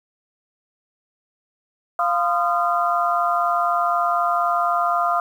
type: tone cluster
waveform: sine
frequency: 697 / 1026 / 1228 / 1372 Hz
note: F5 / C6 / D#6 / F6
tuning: -4 / -34 / -23 / -31 cents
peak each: -21 / -26 / -21 / -26 dBFS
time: 1.99-5.2 s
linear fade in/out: 2 ms
effects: 8-bit